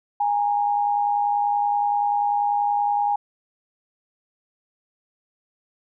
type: tone pair together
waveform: sine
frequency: 821.9 / 932.3 Hz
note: G#5 / A#5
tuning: -18 / 0 cents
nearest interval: major second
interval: 218 cents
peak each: -19 / -28 dBFS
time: 0.2-3.16 s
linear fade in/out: 5 ms
effects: none